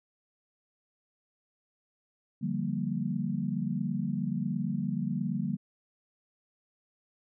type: chord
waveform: sine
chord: G minor seventh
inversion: second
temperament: equal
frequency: 146.83 / 174.61 / 196 / 233.1 Hz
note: D3 / F3 / G3 / Bb3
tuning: 0 / 0 / 0 / 0 cents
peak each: -35 / -35 / -33 / -34 dBFS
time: 2.41-5.57 s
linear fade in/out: 20 ms
effects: none